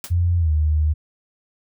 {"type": "noise with exponential decay", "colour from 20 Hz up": "white", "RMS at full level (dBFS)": -28, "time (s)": [0.04, 0.15], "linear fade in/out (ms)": 1, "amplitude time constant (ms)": 22}
{"type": "tone with pitch glide", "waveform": "sine", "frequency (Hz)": [87.1, 76.71], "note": ["F2", "D#2"], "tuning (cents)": [-4, -24], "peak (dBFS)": -15, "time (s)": [0.1, 0.94], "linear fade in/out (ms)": 20, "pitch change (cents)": -220, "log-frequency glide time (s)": [0.38, 0.51]}
{"effects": []}